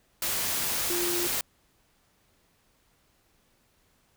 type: tone in noise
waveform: sine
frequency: 349.2 Hz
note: F4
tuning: in tune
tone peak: -30 dBFS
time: 0.9-1.27 s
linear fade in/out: 2 ms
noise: white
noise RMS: -29 dBFS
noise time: 0.22-1.41 s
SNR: -4 dB
effects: pink hiss -67 dBFS RMS until 4.16 s